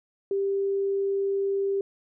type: tone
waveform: sine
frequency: 394.3 Hz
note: G4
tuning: 10 cents sharp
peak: -23 dBFS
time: 0.31-1.81 s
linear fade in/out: 2 ms
effects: none